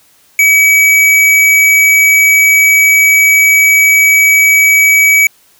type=tone; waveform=square; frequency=2278 Hz; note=C#7; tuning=47 cents sharp; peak=-5 dBFS; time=0.39-5.27 s; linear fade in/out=2 ms; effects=white hiss -48 dBFS RMS until 5.59 s